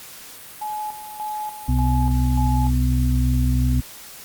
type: tone with tremolo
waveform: sine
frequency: 850 Hz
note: G#5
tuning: 40 cents sharp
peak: -25 dBFS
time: 0.61-2.7 s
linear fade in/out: 10 ms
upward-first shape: square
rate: 1.7 Hz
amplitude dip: 65%
type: harmonic tone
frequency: 62.9 Hz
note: B1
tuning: 32 cents sharp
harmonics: 1 / 2 / 4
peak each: -18 / -21 / -24 dBFS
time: 1.68-3.81 s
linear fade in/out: 10 ms
effects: white hiss -40 dBFS RMS until 4.24 s + Opus 48 kbps